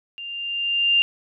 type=tone with level ramp; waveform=sine; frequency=2794 Hz; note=F7; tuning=in tune; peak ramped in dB=-32 to -13 dBFS; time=0.18-1.02 s; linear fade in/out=0 ms; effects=none